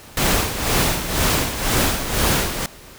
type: noise with tremolo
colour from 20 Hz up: pink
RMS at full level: -17 dBFS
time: 0.17-2.66 s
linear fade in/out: 2 ms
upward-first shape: sine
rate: 2 Hz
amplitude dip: 65%
effects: pink hiss -42 dBFS RMS until 2.98 s